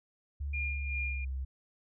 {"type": "tone with pitch glide", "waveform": "sine", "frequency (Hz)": [71.1, 65.96], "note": ["C#2", "C2"], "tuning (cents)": [45, 15], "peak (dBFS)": -33, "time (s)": [0.4, 1.45], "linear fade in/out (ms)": 10, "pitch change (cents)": -130, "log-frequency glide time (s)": [0.64, 1.29]}
{"type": "tone with tremolo", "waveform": "sine", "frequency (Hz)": 2412, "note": "D7", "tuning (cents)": 46, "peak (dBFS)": -33, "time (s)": [0.53, 1.25], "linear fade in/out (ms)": 10, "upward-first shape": "sine", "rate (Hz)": 2.6, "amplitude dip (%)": 60}
{"effects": []}